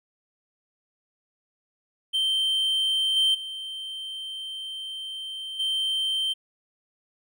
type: tone with level steps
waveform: triangle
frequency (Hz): 3124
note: G7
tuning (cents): -7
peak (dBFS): -20 / -17 / -31 / -22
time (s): 2.13-6.34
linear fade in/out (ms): 20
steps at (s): 3.16 / 3.34 / 5.59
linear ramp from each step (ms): 10
effects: none